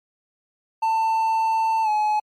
triangle tone with pitch glide, 892 to 848.8 Hz, A5 to G#5, +23 to +38 cents, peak -16 dBFS, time 0.82-2.2 s, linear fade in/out 10 ms, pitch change -85 cents, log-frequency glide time 1.83-1.89 s, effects MP3 64 kbps

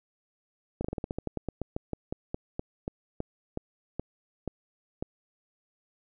slowing click train, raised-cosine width 2 ms, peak -18 dBFS, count 23, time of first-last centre 0.81-5.025 s, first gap 35 ms, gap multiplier 1.14, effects none

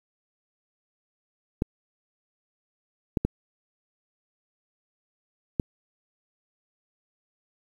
clicks, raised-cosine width 3 ms, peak -10 dBFS, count 4, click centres 1.621 / 3.172 / 3.25 / 5.598 s, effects 8-bit

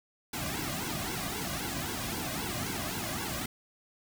pink noise with flanger, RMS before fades -35 dBFS, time 0.33-3.46 s, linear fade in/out 5 ms, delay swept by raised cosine 1.6 to 2.28 ms, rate 3.8 Hz, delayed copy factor -1, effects none

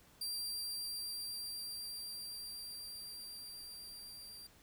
sawtooth tone with level ramp, 4723 Hz, D8, 9 cents sharp, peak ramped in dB -35 to -47 dBFS, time 0.21-4.47 s, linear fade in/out 5 ms, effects pink hiss -64 dBFS RMS until 4.62 s

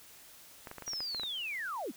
clicks, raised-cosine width 0.5 ms, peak -28 dBFS, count 10, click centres 0.672 / 0.714 / 0.783 / 0.823 / 0.879 / 0.934 / 1.005 / 1.147 / 1.197 / 1.234 s
sine linear sweep, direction down, 5820 to 170.2 Hz, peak -35 dBFS, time 0.86-1.92 s, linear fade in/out 20 ms
effects white hiss -55 dBFS RMS until 1.96 s

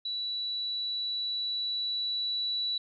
sine tone with level ramp, 3940 Hz, B7, 5 cents flat, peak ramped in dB -31 to -28 dBFS, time 0.05-2.78 s, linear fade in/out 5 ms, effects none

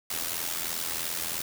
white noise with amplitude modulation, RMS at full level -29 dBFS, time 0.1-1.42 s, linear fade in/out 5 ms, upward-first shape sine, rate 83 Hz, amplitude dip 70%, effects none

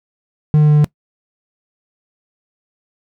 triangle tone with pitch steps, 151.5 / 150.63 / 149.76 / 148.9 Hz, D#3 / D3 / D3 / D3, -46 / +44 / +34 / +24 cents, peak -5 dBFS, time 0.54-0.844 s, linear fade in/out 0 ms, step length 76 ms, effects noise-tail reverb RT60 0.1 s tail -21 dB re dry

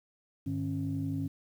sine tone cluster, 101.2 / 152.5 / 272.9 Hz, G#2 / D#3 / C#4, -44 / -34 / -27 cents, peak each -35 / -35 / -33 dBFS, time 0.46-1.28 s, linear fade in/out 10 ms, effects tanh soft clip ceiling -23 dBFS + 10-bit

